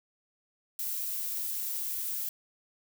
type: noise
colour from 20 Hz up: violet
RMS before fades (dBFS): -34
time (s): 0.79-2.29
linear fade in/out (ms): 2
effects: none